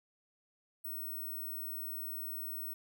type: tone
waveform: sine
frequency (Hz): 15900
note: B9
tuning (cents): +10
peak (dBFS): -38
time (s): 0.84-2.74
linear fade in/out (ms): 10
effects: 11-bit